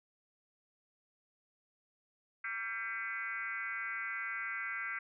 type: tone with frequency modulation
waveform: sine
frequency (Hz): 1799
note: A6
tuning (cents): +38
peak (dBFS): -36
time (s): 2.44-4.99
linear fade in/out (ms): 5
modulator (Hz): 216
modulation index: 2.2
effects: none